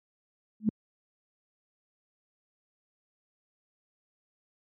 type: tone with exponential growth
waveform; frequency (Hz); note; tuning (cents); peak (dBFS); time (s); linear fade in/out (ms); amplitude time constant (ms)
sine; 215.3; A3; -37; -17; 0.6-0.69; 2; 19
effects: high-pass 100 Hz 12 dB/octave